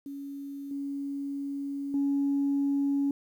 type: tone with level steps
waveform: sine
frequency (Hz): 280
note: C#4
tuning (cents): +18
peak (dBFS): -36 / -31 / -23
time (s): 0.06-3.11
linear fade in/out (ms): 2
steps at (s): 0.71 / 1.94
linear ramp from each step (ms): 2
effects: tanh soft clip ceiling -20 dBFS + 10-bit